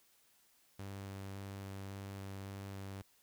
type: tone with vibrato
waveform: sawtooth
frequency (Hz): 98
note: G2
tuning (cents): 0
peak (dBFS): -40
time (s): 0.79-3.02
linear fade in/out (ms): 5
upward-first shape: square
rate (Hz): 1.8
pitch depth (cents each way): 8
effects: white hiss -70 dBFS RMS until 3.22 s